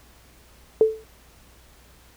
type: tone with exponential decay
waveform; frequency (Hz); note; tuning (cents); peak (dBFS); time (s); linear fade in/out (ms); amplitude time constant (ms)
sine; 439.6; A4; -2; -9; 0.81-1.04; 1; 49
effects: added 60 Hz sine -54 dBFS peak until 2.16 s + pink hiss -54 dBFS RMS until 2.16 s